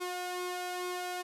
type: tone with flanger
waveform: sawtooth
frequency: 360 Hz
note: F#4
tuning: 47 cents flat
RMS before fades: -37 dBFS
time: 0-1.23 s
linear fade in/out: 20 ms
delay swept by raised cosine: 0.85 to 1.53 ms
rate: 2.3 Hz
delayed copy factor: +0.55
effects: resampled to 32000 Hz